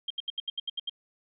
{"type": "tone bursts", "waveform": "sine", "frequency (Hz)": 3196, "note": "G7", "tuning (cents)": 33, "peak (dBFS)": -29, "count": 9, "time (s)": [0.08, 0.896], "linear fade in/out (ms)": 5, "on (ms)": 24, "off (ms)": 75, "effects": []}